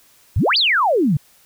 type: exponential two-way sweep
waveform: sine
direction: up then down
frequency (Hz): 68.5 to 4900 to 130.1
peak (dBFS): -13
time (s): 0.36-1.17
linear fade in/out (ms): 5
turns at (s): 0.57
effects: white hiss -53 dBFS RMS until 1.45 s